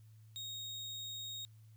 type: tone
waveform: 35% pulse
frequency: 3738 Hz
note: A#7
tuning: 4 cents sharp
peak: -40 dBFS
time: 0.36-1.45 s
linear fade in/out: 0 ms
effects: added 109 Hz sine -56 dBFS peak until 1.76 s + white hiss -75 dBFS RMS until 1.76 s